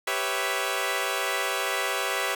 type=chord; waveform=10% pulse; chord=C# half-diminished seventh; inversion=second; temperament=equal; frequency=392 / 493.9 / 554.4 / 659.3 Hz; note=G4 / B4 / C#5 / E5; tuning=0 / 0 / 0 / 0 cents; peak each=-23 dBFS; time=0.07-2.35 s; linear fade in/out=5 ms; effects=none